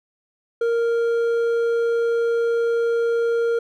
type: tone with hard clipping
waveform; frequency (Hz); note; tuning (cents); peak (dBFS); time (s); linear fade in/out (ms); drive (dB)
sine; 465.4; A#4; -3; -19; 0.61-3.59; 5; 5
effects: none